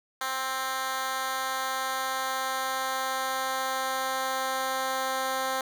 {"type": "tone with high-pass filter sweep", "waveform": "10% pulse", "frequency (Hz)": 263.1, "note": "C4", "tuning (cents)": 10, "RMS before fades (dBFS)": -30, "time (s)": [0.21, 5.61], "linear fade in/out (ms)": 2, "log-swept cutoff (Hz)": [1000, 540], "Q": 0.92, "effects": []}